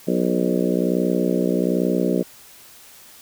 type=harmonic tone with a mistuned harmonic; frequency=61.2 Hz; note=B1; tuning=15 cents flat; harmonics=3 / 4 / 5 / 6 / 7 / 8 / 9 / 10; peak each=-23 / -24 / -25 / -25 / -26 / -29 / -30 / -31 dBFS; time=0.07-2.23 s; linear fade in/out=10 ms; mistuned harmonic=8; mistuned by=+20 cents; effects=white hiss -46 dBFS RMS until 3.21 s